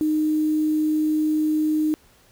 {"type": "tone with quantisation", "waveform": "sine", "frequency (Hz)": 308.2, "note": "D#4", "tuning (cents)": -16, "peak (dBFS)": -18, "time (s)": [0.01, 1.94], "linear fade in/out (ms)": 0, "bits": 7, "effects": ["pink hiss -56 dBFS RMS until 2.31 s"]}